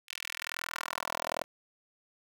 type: tone with high-pass filter sweep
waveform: 10% pulse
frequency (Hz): 41.2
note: E1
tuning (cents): 0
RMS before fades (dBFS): -38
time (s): 0.08-1.44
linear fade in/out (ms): 10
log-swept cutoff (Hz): 2700 to 600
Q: 1.9
effects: 9-bit